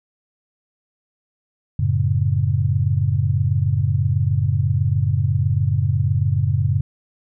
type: chord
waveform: sine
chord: F# minor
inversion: none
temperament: just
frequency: 92.5 / 111 / 138.75 Hz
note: F#2 / A2 / C#3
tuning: 0 / +16 / +2 cents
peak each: -20 dBFS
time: 1.79-6.81 s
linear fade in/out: 5 ms
effects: none